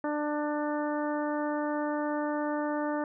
harmonic tone, 297.2 Hz, D4, 21 cents sharp, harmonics 1 / 2 / 3 / 4 / 5 / 6, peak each -31 / -33 / -36 / -40 / -42 / -44 dBFS, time 0.04-3.04 s, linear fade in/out 2 ms, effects none

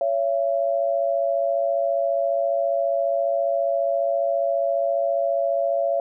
sine tone pair together, 560 / 674.7 Hz, C#5 / E5, +18 / +40 cents, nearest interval minor third, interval 322 cents, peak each -22 dBFS, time 0.01-6 s, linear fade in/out 2 ms, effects none

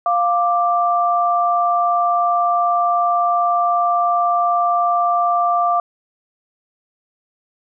sine tone pair together, 700 / 1177.3 Hz, F5 / D6, +4 / +4 cents, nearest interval major sixth, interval 900 cents, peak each -16 / -17 dBFS, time 0.06-5.8 s, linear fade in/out 2 ms, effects none

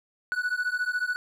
triangle beating tone pair, 1471 / 1485 Hz, F#6 / F#6, -11 / +6 cents, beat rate 14 Hz, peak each -27 dBFS, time 0.32-1.16 s, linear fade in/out 0 ms, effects none

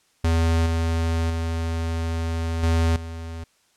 square tone with level steps, 82.41 Hz, E2, in tune, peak -18 / -21 / -24 / -18 / -32 dBFS, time 0.24-3.44 s, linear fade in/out 5 ms, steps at 0.66 / 1.3 / 2.63 / 2.96 s, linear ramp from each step 2 ms, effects white hiss -63 dBFS RMS until 3.76 s + low-pass 9000 Hz 12 dB/octave

